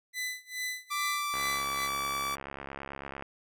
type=tone with tremolo; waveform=sawtooth; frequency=2004 Hz; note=B6; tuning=25 cents sharp; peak=-28 dBFS; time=0.13-1.89 s; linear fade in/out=50 ms; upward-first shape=sine; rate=2.4 Hz; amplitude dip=95%
type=tone with pitch glide; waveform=sawtooth; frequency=1174.7 to 1154.5 Hz; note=D6 to D6; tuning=0 to -30 cents; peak=-27 dBFS; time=0.9-2.36 s; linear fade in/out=20 ms; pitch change=-30 cents; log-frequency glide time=1.16-1.68 s
type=click train; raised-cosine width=0.5 ms; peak=-24 dBFS; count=131; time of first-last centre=1.34-3.224 s; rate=69 Hz
effects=none